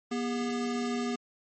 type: tone pair together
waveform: square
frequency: 241.1 / 406.3 Hz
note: B3 / G#4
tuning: -41 / -38 cents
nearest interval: major sixth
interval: 903 cents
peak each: -31 / -36 dBFS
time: 0.11-1.16 s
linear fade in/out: 10 ms
effects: MP3 32 kbps